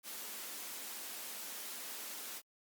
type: high-pass noise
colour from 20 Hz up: white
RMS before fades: -45 dBFS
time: 0.03-2.42 s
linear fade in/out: 50 ms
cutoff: 190 Hz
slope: 96 dB/octave
effects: Opus 48 kbps